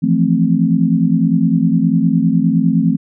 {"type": "chord", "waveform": "sine", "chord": "F major seventh", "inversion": "third", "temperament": "equal", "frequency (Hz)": [164.81, 174.61, 220, 261.6], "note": ["E3", "F3", "A3", "C4"], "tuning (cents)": [0, 0, 0, 0], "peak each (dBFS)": -16, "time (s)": [0.02, 2.97], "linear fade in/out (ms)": 20, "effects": []}